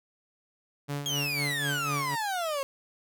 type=tone with tremolo; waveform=sawtooth; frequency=143.4 Hz; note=D3; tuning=41 cents flat; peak=-26 dBFS; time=0.88-2.16 s; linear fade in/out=20 ms; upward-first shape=sine; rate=4 Hz; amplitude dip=60%
type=exponential sweep; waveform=30% pulse; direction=down; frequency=3300 to 535 Hz; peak=-26 dBFS; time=1.06-2.63 s; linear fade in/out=0 ms
effects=none